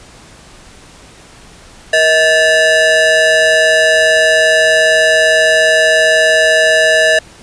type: ring-modulated tone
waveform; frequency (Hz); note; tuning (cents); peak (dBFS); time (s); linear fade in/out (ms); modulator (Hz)
square; 554.4; C#5; 0; -5; 1.93-7.19; 5; 1190
effects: pink hiss -39 dBFS RMS until 7.42 s + resampled to 22050 Hz